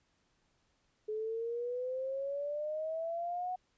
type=exponential sweep; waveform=sine; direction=up; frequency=425.6 to 740 Hz; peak=-34 dBFS; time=1.08-3.56 s; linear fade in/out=10 ms; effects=pink hiss -75 dBFS RMS until 3.77 s + resampled to 16000 Hz